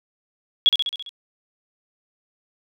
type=tone with echo; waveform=sine; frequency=3343 Hz; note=G#7; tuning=11 cents sharp; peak=-10 dBFS; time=0.66-0.69 s; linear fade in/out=0 ms; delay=67 ms; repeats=6; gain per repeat=-4 dB; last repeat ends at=1.092 s; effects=none